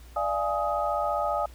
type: tone cluster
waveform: sine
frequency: 589 / 684 / 834 / 1255 Hz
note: D5 / F5 / G#5 / D#6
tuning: +5 / -36 / +7 / +15 cents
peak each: -30 dBFS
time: 0.16-1.46 s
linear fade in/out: 5 ms
effects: added 60 Hz sine -45 dBFS peak until 1.54 s + pink hiss -55 dBFS RMS until 1.54 s